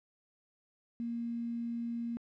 sine tone with quantisation, 234.3 Hz, A#3, 9 cents sharp, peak -34 dBFS, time 1-2.17 s, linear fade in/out 0 ms, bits 9, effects low-pass 2000 Hz 12 dB/octave

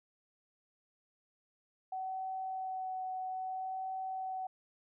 sine tone with vibrato, 753 Hz, F#5, 30 cents sharp, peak -36 dBFS, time 1.92-4.47 s, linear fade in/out 5 ms, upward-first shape sine, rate 0.61 Hz, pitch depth 12 cents each way, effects none

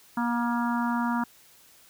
harmonic tone with a mistuned harmonic, 238 Hz, A#3, 36 cents sharp, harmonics 1 / 3 / 4 / 5 / 6 / 7, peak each -26 / -37 / -30 / -36 / -35 / -41 dBFS, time 0.17-1.24 s, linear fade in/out 5 ms, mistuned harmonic 6, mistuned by -28 cents, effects white hiss -56 dBFS RMS until 1.89 s

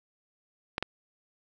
clicks, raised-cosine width 0.3 ms, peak -13 dBFS, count 2, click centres 0.781 / 0.826 s, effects none

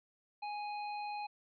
square tone, 830.6 Hz, G#5, in tune, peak -39 dBFS, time 0.42-1.27 s, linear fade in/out 10 ms, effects resampled to 11025 Hz

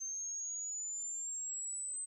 sine exponential sweep, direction up, 6272 to 8220 Hz, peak -38 dBFS, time 0-2.06 s, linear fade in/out 20 ms, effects 13-bit

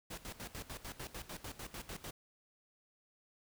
pink noise with tremolo, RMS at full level -45 dBFS, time 0.1-2.11 s, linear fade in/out 10 ms, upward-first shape square, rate 6.7 Hz, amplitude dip 80%, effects none

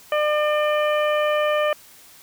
harmonic tone, 600 Hz, D5, 37 cents sharp, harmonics 1 / 2 / 3 / 4 / 5, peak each -19 / -25 / -29 / -31 / -33 dBFS, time 0.12-1.73 s, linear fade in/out 2 ms, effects white hiss -48 dBFS RMS until 2.22 s

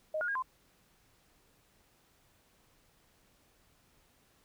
sine tone with pitch steps, 622 / 1436 / 1626 / 1034 Hz, D#5 / F6 / G#6 / C6, -1 / +48 / -37 / -21 cents, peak -31 dBFS, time 0.14-0.424 s, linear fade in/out 5 ms, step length 71 ms, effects pink hiss -68 dBFS RMS until 4.44 s

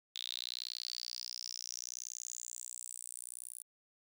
sawtooth tone with high-pass filter sweep, 60.7 Hz, B1, 29 cents flat, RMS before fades -45 dBFS, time 0.15-3.63 s, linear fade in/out 5 ms, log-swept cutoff 3600 to 10000 Hz, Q 9.1, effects none

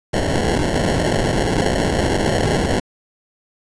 violet noise with sample-and-hold, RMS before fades -18 dBFS, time 0.13-2.8 s, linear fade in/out 5 ms, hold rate 1225 Hz, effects resampled to 22050 Hz

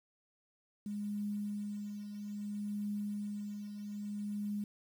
sine tone with tremolo, 206.2 Hz, G#3, 12 cents flat, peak -34 dBFS, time 0.86-4.64 s, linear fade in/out 2 ms, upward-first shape triangle, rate 0.61 Hz, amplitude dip 60%, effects 10-bit

